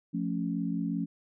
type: chord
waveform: sine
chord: F augmented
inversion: none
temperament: equal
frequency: 174.61 / 220 / 277.2 Hz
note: F3 / A3 / C#4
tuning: 0 / 0 / 0 cents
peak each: -32 / -34 / -33 dBFS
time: 0.13-1.06 s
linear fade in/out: 20 ms
effects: none